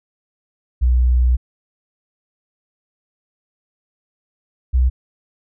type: tone pair in turn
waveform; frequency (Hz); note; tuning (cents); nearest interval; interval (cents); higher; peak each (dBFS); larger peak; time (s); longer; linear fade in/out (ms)
sine; 61.74 / 63.15; B1 / B1; 0 / +39; unison; 39; second; -11; neither; 0.81-1.37 / 4.73-4.9; first; 20
effects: none